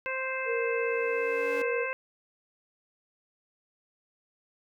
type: harmonic tone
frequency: 523.3 Hz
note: C5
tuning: in tune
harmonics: 1 / 2 / 3 / 4 / 5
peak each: -35 / -38 / -36 / -37 / -36 dBFS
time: 0.06-1.93 s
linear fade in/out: 0 ms
type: tone with exponential growth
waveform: sawtooth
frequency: 283.6 Hz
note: C#4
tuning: 40 cents sharp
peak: -33 dBFS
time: 0.37-1.62 s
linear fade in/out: 2 ms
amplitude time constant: 270 ms
type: tone with pitch glide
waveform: sine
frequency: 466.2 to 476.5 Hz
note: A#4 to A#4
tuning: 0 to +38 cents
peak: -28 dBFS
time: 0.45-1.87 s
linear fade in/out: 50 ms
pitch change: +38 cents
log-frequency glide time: 1.35-1.55 s
effects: none